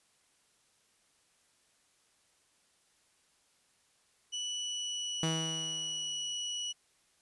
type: tone with pitch glide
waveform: 30% pulse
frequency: 2960 to 2936 Hz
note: F#7 to F#7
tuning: 0 to -14 cents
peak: -32 dBFS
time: 4.32-6.73 s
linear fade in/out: 20 ms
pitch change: -14 cents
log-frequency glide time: 4.47-5.62 s
type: tone with exponential decay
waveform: sawtooth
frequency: 161.3 Hz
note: E3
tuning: 37 cents flat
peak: -25 dBFS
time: 5.23-6.34 s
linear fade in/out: 2 ms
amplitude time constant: 240 ms
effects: white hiss -70 dBFS RMS until 7.21 s + resampled to 24000 Hz